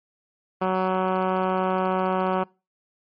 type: tone with low-pass filter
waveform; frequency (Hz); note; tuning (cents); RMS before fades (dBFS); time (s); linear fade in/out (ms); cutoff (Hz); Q
10% pulse; 186.6; F#3; +15; -23; 0.61-2.44; 10; 1500; 1.2
effects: noise-tail reverb RT60 0.3 s tail -25 dB re dry + MP3 32 kbps